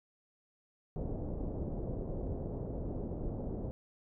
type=low-pass noise; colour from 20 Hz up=pink; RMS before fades=-38 dBFS; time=0.96-3.71 s; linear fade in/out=0 ms; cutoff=580 Hz; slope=24 dB/octave; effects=none